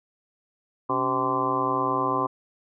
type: harmonic tone with a mistuned harmonic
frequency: 129.2 Hz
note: C3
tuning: 21 cents flat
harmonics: 1 / 2 / 3 / 4 / 5 / 6 / 7 / 8 / 9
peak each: -37 / -31 / -31 / -33 / -36 / -33 / -37 / -25 / -30 dBFS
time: 0.89-2.27 s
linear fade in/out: 10 ms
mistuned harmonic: 2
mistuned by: +130 cents
effects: none